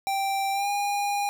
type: tone with pitch glide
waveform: square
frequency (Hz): 784 to 812.1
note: G5 to G#5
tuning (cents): 0 to -39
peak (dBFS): -25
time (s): 0.07-1.29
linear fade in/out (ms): 0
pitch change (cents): +61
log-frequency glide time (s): 0.52-0.69
effects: 10-bit